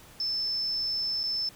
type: tone with dropouts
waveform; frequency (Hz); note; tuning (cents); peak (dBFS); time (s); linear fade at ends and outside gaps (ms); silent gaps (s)
sine; 5274; E8; 0; -27; 0.2-1.49; 2; 1.233-1.237
effects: pink hiss -52 dBFS RMS until 1.55 s